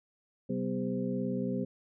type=tone cluster; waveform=sine; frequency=128.4 / 191.6 / 249.5 / 401.9 / 516 Hz; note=C3 / G3 / B3 / G4 / C5; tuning=-32 / -39 / +18 / +43 / -24 cents; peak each=-40 / -34 / -34 / -39 / -39 dBFS; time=0.49-1.65 s; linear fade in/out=10 ms; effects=none